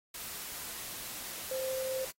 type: tone in noise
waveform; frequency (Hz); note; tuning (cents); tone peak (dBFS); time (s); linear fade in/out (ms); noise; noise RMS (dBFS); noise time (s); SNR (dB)
sine; 523.3; C5; 0; -33; 1.51-2.05; 5; white; -42; 0.14-2.11; +6
effects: noise-tail reverb RT60 0.1 s tail -23 dB re dry + AAC 48 kbps